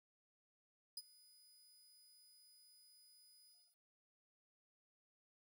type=tone with ADSR envelope; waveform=sawtooth; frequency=4978 Hz; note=D#8; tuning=in tune; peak=-40 dBFS; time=0.97-3.79 s; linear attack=4 ms; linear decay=38 ms; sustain=-22 dB; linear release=320 ms; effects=13-bit